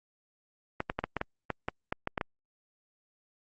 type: clicks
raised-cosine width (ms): 0.5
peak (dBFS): -15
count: 12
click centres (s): 0.804 / 0.899 / 0.99 / 1.04 / 1.167 / 1.214 / 1.503 / 1.685 / 1.925 / 2.074 / 2.178 / 2.212
effects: Opus 32 kbps